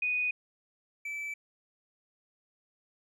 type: tone pair in turn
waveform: sine / triangle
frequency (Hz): 2482 / 2314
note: D#7 / D7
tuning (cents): -5 / -26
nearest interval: minor second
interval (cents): 121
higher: first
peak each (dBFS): -27 / -33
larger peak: first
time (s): 0.02-0.31 / 1.05-1.34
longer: neither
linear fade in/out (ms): 5
effects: none